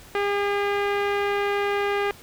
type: tone with low-pass filter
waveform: sawtooth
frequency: 404.7 Hz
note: G#4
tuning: 45 cents flat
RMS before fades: -24 dBFS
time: 0.15-2.11 s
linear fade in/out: 0 ms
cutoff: 2300 Hz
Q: 1.6
effects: pink hiss -47 dBFS RMS until 2.22 s